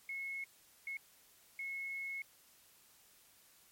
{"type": "tone bursts at uneven times", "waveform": "sine", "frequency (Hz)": 2181, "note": "C#7", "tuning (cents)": -29, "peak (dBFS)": -39, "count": 3, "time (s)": [[0.09, 0.44], [0.87, 0.97], [1.59, 2.22]], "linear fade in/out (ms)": 2, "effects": ["white hiss -65 dBFS RMS until 3.71 s", "MP3 64 kbps"]}